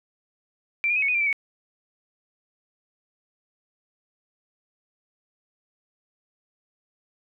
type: tone with pitch steps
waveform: sine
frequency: 2352 / 2428 / 2543 / 2216 / 2485 / 2369 / 2316 / 2227 Hz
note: D7 / D#7 / D#7 / C#7 / D#7 / D7 / D7 / C#7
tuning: +2 / -43 / +37 / -1 / -3 / +14 / -25 / +7 cents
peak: -20 dBFS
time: 0.84-1.328 s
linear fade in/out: 0 ms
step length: 61 ms
effects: none